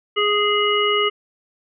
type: harmonic tone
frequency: 415.3 Hz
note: G#4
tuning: in tune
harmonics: 1 / 3 / 5 / 7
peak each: -20 / -21 / -24 / -21 dBFS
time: 0.16-1.1 s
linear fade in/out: 20 ms
effects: none